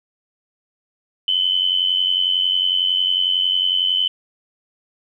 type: tone pair together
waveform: sine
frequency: 2994 / 3085 Hz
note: F#7 / G7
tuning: +20 / -28 cents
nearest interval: minor second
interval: 52 cents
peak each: -18 / -19 dBFS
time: 1.28-4.08 s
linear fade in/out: 2 ms
effects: 9-bit